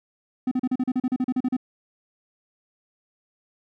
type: tone bursts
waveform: triangle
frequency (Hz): 254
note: B3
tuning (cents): +49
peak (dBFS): -18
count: 14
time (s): 0.47-1.567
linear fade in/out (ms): 5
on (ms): 44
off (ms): 37
effects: none